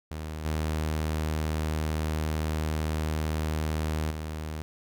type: tone with level steps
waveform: sawtooth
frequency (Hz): 77.78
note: D#2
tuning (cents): 0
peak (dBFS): -30 / -23 / -29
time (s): 0.11-4.62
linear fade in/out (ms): 0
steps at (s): 0.45 / 4.11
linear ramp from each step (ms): 2
effects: none